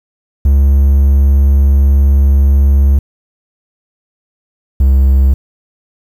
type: tone pair in turn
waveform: triangle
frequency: 69.3 / 67.09 Hz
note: C#2 / C2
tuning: 0 / +44 cents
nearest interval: minor second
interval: 56 cents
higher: first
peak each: -3 dBFS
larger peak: neither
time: 0.45-2.99 / 4.8-5.34 s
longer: first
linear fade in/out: 5 ms
effects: 7-bit